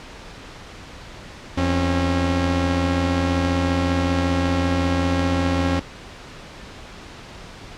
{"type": "tone pair together", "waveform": "sawtooth", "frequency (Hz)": [85.4, 271.1], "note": ["F2", "C#4"], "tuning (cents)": [-38, -38], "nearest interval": "octave + minor sixth", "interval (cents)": 2000, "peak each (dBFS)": -17, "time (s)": [1.57, 5.8], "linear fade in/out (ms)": 10, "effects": ["pink hiss -39 dBFS RMS until 7.77 s", "low-pass 5000 Hz 12 dB/octave"]}